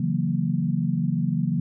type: chord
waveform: sine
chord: F# dominant seventh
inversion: second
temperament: equal with one note detuned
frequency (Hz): 139.15 / 164.81 / 185 / 233.1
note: C#3 / E3 / F#3 / A#3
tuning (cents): +7 / 0 / 0 / 0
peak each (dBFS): -27 / -25 / -27 / -28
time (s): 0-1.6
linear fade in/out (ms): 5
effects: none